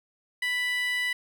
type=tone with high-pass filter; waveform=15% pulse; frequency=989 Hz; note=B5; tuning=2 cents sharp; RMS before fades=-28 dBFS; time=0.42-1.13 s; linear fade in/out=5 ms; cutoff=2100 Hz; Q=5.2; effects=none